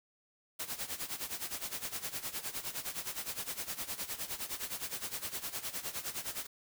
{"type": "noise with tremolo", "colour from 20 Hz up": "white", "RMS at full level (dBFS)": -37, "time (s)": [0.59, 6.47], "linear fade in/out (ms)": 10, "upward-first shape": "sine", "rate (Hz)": 9.7, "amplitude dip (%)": 80, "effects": []}